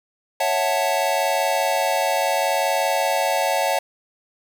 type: chord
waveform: square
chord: F# minor seventh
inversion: second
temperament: equal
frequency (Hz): 554.4 / 659.3 / 740 / 880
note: C#5 / E5 / F#5 / A5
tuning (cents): 0 / 0 / 0 / 0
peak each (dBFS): -25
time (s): 0.4-3.79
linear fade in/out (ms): 5
effects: none